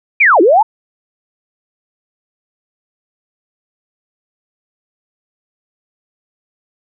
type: linear two-way sweep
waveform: sine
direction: down then up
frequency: 2489 to 311.1 to 917 Hz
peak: -5 dBFS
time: 0.2-0.63 s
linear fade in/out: 10 ms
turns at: 0.41 s
effects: none